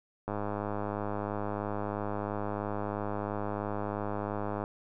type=click train; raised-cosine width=1 ms; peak=-20 dBFS; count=450; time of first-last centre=0.28-4.639 s; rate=103 Hz; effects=none